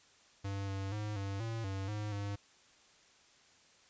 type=tone with pitch steps; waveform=square; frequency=98.8 / 97.5 / 105.7 / 98.5 / 113.8 / 96.9 / 105.4 / 101.2 Hz; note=G2 / G2 / G#2 / G2 / A#2 / G2 / G#2 / G#2; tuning=+14 / -9 / +31 / +9 / -41 / -20 / +26 / -44 cents; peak=-37 dBFS; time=0.44-2.36 s; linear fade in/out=10 ms; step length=240 ms; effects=white hiss -64 dBFS RMS until 3.89 s + resampled to 16000 Hz